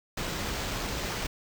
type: noise with sample-and-hold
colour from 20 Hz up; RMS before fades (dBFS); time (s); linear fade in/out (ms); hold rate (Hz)
pink; -33; 0.17-1.27; 5; 11025
effects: none